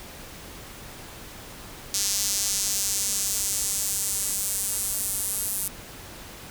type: tone with high-pass filter sweep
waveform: sawtooth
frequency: 199.8 Hz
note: G3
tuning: 33 cents sharp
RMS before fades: -27 dBFS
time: 1.94-5.68 s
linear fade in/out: 2 ms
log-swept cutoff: 5900 to 10000 Hz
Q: 1.7
effects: pink hiss -42 dBFS RMS until 6.5 s